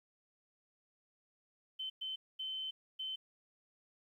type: tone bursts at uneven times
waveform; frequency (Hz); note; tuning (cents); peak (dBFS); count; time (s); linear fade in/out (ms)
sine; 3071; G7; -36; -38; 4; 1.79-1.9 / 2.01-2.16 / 2.39-2.71 / 2.99-3.16; 10
effects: 12-bit

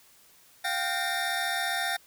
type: tone cluster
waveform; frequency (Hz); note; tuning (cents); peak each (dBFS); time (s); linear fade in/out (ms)
25% pulse; 705 / 780 / 1829; F5 / G5 / A#6; +16 / -9 / -33; -29 / -29 / -27; 0.64-1.97; 10
effects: white hiss -58 dBFS RMS until 2.06 s

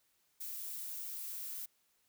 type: noise with high-pass filter sweep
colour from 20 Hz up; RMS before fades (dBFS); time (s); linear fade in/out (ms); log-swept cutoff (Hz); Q
violet; -43; 0.4-1.66; 10; 440 to 1300; 1.6
effects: white hiss -75 dBFS RMS until 2.08 s

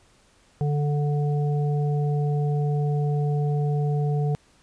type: harmonic tone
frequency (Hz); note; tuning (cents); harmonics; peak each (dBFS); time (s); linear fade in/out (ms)
146.5; D3; -4; 1 / 3 / 5; -21 / -31 / -35; 0.61-4.35; 0
effects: pink hiss -59 dBFS RMS until 4.62 s + resampled to 22050 Hz

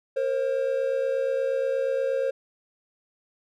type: tone pair together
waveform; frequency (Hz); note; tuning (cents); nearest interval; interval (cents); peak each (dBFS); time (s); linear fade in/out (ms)
triangle; 466.2 / 534.6; A#4 / C5; 0 / +37; major second; 237; -27 / -22; 0.16-2.31; 10
effects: none

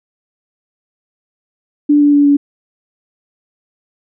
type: tone with pitch steps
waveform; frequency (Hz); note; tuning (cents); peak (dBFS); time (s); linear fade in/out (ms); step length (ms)
sine; 292.9 / 290.4 / 287.9 / 285.4; D4 / D4 / D4 / D4; -5 / -19 / -34 / -49; -6; 1.89-2.37; 10; 120
effects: none

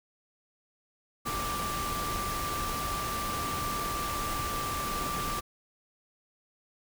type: tone in noise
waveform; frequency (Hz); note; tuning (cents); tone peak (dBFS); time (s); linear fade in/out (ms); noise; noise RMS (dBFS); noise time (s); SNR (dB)
sine; 1174.7; D6; 0; -33; 1.25-5.41; 20; pink; -35; 1.25-5.41; -1
effects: none

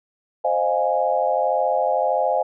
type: chord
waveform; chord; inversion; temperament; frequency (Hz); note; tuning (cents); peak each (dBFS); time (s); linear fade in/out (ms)
sine; F minor seventh; second; equal with one note detuned; 523.3 / 616.9 / 698.5 / 830.6; C5 / Eb5 / F5 / Ab5; 0 / -15 / 0 / 0; -23; 0.44-2.43; 10
effects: none

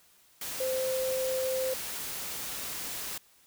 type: tone in noise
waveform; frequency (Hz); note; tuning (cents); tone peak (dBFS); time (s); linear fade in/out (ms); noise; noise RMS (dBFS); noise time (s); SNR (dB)
sine; 520; C5; -11; -28; 0.6-1.74; 5; white; -37; 0.41-3.18; +6
effects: white hiss -62 dBFS RMS until 3.46 s

